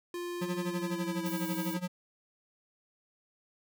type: tone with pitch glide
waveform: square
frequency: 350 to 322.8 Hz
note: F4 to E4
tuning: +4 to -36 cents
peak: -36 dBFS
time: 0.14-1.77 s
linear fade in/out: 2 ms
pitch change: -140 cents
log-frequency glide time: 0.56-1.46 s
type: tone with tremolo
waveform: square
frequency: 180.1 Hz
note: F#3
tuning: 46 cents flat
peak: -31 dBFS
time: 0.41-1.88 s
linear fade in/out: 10 ms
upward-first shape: sine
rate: 12 Hz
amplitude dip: 90%
type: noise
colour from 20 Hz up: violet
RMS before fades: -43 dBFS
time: 1.26-1.74 s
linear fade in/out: 0 ms
effects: none